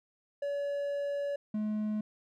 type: tone pair in turn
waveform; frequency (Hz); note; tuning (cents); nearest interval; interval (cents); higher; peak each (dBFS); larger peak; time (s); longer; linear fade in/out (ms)
triangle; 569 / 213.1; C#5 / G#3; +45 / +45; octave + perfect fourth; 1700; first; -29 / -28; second; 0.42-1.36 / 1.54-2.01; first; 5
effects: none